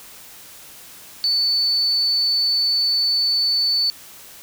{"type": "tone", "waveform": "sine", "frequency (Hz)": 4490, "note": "C#8", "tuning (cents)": 21, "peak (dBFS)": -16, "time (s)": [1.24, 3.9], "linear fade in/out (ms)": 0, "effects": ["white hiss -42 dBFS RMS until 4.42 s"]}